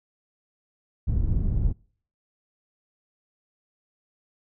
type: low-pass noise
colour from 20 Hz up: pink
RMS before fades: -23 dBFS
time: 1.07-1.73 s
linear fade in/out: 20 ms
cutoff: 120 Hz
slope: 12 dB/octave
effects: noise-tail reverb RT60 0.5 s tail -25 dB re dry